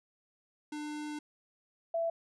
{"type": "tone pair in turn", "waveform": ["square", "sine"], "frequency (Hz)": [299.5, 666.4], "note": ["D4", "E5"], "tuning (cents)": [34, 19], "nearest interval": "octave + major second", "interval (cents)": 1385, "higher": "second", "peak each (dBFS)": [-38, -29], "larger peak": "second", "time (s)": [[0.72, 1.19], [1.94, 2.1]], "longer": "first", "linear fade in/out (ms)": 5, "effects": ["resampled to 24000 Hz"]}